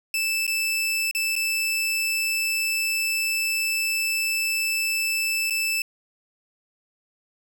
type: tone with dropouts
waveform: sawtooth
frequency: 2637 Hz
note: E7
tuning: in tune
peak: -19 dBFS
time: 0.14-5.82 s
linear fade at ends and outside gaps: 2 ms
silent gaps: 0.467-0.477 / 1.112-1.149 / 1.355-1.362 / 5.499-5.506 s
effects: 8-bit